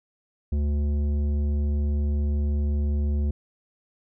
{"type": "tone with tanh clipping", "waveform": "sine", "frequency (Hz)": 72.9, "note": "D2", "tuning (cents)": -12, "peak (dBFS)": -23, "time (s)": [0.52, 3.31], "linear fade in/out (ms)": 5, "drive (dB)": 11, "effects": []}